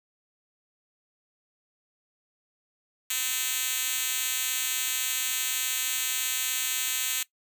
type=tone with high-pass filter; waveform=5% pulse; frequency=256.5 Hz; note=C4; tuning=34 cents flat; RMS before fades=-29 dBFS; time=3.1-7.23 s; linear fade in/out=5 ms; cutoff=4600 Hz; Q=0.61; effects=noise-tail reverb RT60 0.1 s tail -19 dB re dry